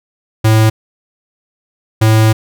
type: tone bursts at uneven times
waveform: square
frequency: 110 Hz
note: A2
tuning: in tune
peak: -7 dBFS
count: 2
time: 0.44-0.7 / 2.01-2.33 s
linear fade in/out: 10 ms
effects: none